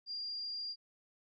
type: tone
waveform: sine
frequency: 4791 Hz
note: D8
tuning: 34 cents sharp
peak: -38 dBFS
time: 0.06-0.76 s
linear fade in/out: 50 ms
effects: none